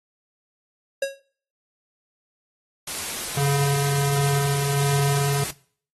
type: tone with exponential decay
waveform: square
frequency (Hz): 548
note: C#5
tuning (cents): -20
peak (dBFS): -19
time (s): 1.02-1.2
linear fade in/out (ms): 5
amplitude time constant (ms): 39
type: noise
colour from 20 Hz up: white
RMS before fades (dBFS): -30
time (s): 2.87-5.51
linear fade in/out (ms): 5
type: tone with tremolo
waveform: square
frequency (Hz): 140.9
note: C#3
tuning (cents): +29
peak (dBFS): -20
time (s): 3.37-5.44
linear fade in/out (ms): 5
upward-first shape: sine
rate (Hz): 1.4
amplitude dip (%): 25
effects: noise-tail reverb RT60 0.5 s tail -21 dB re dry + AAC 32 kbps